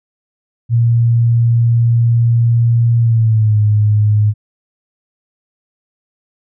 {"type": "tone with pitch glide", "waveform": "sine", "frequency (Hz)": [117.2, 105.63], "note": ["A#2", "G#2"], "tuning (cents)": [10, 30], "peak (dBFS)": -8, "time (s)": [0.69, 4.34], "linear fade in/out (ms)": 50, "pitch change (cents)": -180, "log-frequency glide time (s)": [2.99, 3.59], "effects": []}